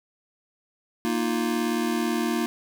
square chord, Bb suspended fourth, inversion none, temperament just, 233.1 / 310.8 / 349.6 Hz, Bb3 / Eb4 / F4, 0 / -2 / +2 cents, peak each -27 / -30 / -29 dBFS, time 1.05-2.46 s, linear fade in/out 0 ms, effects none

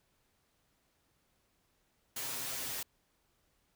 white noise with comb filter, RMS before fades -39 dBFS, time 2.16-2.83 s, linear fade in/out 5 ms, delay 7.5 ms, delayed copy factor +0.8, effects pink hiss -75 dBFS RMS until 3.75 s

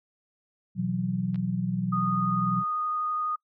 sine chord, B suspended fourth, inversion none, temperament equal, 123.47 / 164.81 / 185 Hz, B2 / E3 / F#3, 0 / 0 / 0 cents, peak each -32 / -32 / -27 dBFS, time 0.75-2.64 s, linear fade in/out 50 ms
clicks, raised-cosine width 0.3 ms, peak -33 dBFS, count 2, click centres 1.345 / 1.358 s
sine tone with vibrato, 1236 Hz, D#6, 12 cents flat, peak -26 dBFS, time 1.92-3.36 s, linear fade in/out 10 ms, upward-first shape sine, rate 12 Hz, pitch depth 8 cents each way
effects noise-tail reverb RT60 0.1 s tail -24 dB re dry

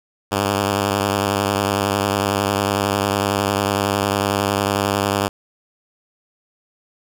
5% pulse tone with vibrato, 100 Hz, G2, 35 cents sharp, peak -6 dBFS, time 0.31-5.29 s, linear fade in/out 20 ms, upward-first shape square, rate 11 Hz, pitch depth 22 cents each way, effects none

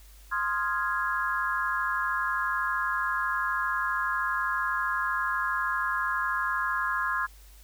sine chord, F minor seventh, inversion second, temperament equal, 1046.5 / 1244.5 / 1396.9 / 1661.2 Hz, C6 / Eb6 / F6 / Ab6, 0 / 0 / 0 / 0 cents, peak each -30 / -34 / -32 / -30 dBFS, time 0.31-7.27 s, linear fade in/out 20 ms, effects added 50 Hz sine -49 dBFS peak until 7.63 s + white hiss -57 dBFS RMS until 7.63 s

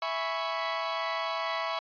sawtooth chord, C# minor seventh, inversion first, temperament equal, 659.3 / 830.6 / 987.8 / 1108.7 Hz, E5 / G#5 / B5 / C#6, 0 / 0 / 0 / 0 cents, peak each -30 / -36 / -32 / -30 dBFS, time 0.02-1.79 s, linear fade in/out 2 ms, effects resampled to 11025 Hz

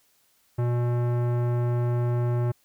sine tone with tanh clipping, 120.8 Hz, B2, 38 cents flat, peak -24 dBFS, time 0.58-2.52 s, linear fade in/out 10 ms, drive 18 dB, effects white hiss -65 dBFS RMS until 2.64 s

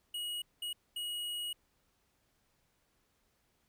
square tone bursts at uneven times, 2900 Hz, F#7, 35 cents flat, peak -37 dBFS, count 3, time 0.14-0.42 / 0.62-0.73 / 0.96-1.53 s, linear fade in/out 5 ms, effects pink hiss -75 dBFS RMS until 3.68 s

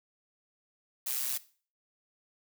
blue noise with amplitude modulation, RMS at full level -30 dBFS, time 1.06-1.38 s, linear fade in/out 10 ms, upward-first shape sine, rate 129 Hz, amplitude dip 70%, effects noise-tail reverb RT60 0.4 s tail -17 dB re dry

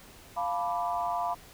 sine chord, B half-diminished seventh, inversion second, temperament equal, 698.5 / 880 / 987.8 / 1174.7 Hz, F5 / A5 / B5 / D6, 0 / 0 / 0 / 0 cents, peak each -31 / -37 / -32 / -37 dBFS, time 0.36-1.35 s, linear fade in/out 20 ms, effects pink hiss -52 dBFS RMS until 1.53 s

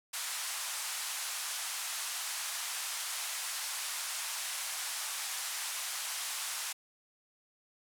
white band-pass noise, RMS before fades -38 dBFS, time 0.13-6.73 s, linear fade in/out 10 ms, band 780 to 11000 Hz, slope 24 dB/octave, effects none

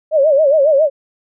sine tone with vibrato, 587.3 Hz, D5, in tune, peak -8 dBFS, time 0.11-0.9 s, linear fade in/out 50 ms, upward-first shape sine, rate 7.3 Hz, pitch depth 150 cents each way, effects none

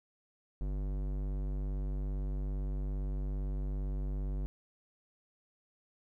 square tone with low-pass filter, 48.81 Hz, G1, 7 cents flat, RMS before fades -35 dBFS, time 0.61-4.46 s, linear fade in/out 0 ms, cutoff 460 Hz, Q 0.51, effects 12-bit

